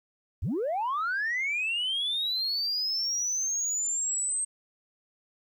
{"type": "linear sweep", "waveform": "sine", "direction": "up", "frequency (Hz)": [55.8, 8370], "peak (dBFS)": -25, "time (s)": [0.42, 4.45], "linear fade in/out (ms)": 10, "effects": ["tanh soft clip ceiling -24 dBFS", "11-bit"]}